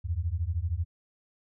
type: beating tone pair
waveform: sine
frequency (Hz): 78.5 / 91.5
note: D#2 / F#2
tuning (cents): +16 / -19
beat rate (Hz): 13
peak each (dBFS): -30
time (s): 0.04-0.85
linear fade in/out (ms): 20
effects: none